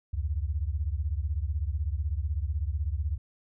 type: beating tone pair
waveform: sine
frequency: 69.3 / 85.3 Hz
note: C#2 / F2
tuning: 0 / -40 cents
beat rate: 16 Hz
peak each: -29 / -31 dBFS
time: 0.13-3.18 s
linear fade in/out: 10 ms
effects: none